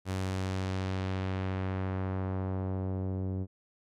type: tone with low-pass filter sweep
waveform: sawtooth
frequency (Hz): 94.4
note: F#2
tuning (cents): +35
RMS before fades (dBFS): -33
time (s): 0.05-3.47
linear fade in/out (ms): 50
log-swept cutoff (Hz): 11000 to 370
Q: 0.83
effects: none